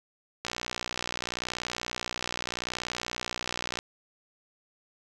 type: click train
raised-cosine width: 0.2 ms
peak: -14 dBFS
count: 204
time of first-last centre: 0.45-3.789 s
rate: 60.8 Hz
effects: none